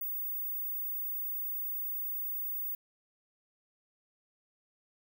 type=tone; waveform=sine; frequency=15590 Hz; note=B9; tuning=24 cents flat; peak=-33 dBFS; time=0.01-2.75 s; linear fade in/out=5 ms; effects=none